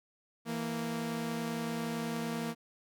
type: tone pair together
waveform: sawtooth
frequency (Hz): 164.81 / 231.9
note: E3 / A#3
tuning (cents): 0 / -9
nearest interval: tritone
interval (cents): 591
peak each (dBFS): -35 / -31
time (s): 0.45-2.55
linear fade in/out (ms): 50
effects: none